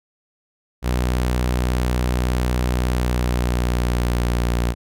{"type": "tone with pitch glide", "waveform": "sawtooth", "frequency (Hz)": [61.74, 59.53], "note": ["B1", "A#1"], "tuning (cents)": [0, 37], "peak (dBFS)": -14, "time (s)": [0.82, 4.75], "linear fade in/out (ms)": 50, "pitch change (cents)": -63, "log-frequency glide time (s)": [2.87, 4.44], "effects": []}